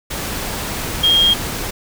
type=tone in noise; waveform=sine; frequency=3235 Hz; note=G#7; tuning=46 cents flat; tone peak=-10 dBFS; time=1.03-1.34 s; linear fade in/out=10 ms; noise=pink; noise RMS=-24 dBFS; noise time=0.1-1.71 s; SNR=+11 dB; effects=none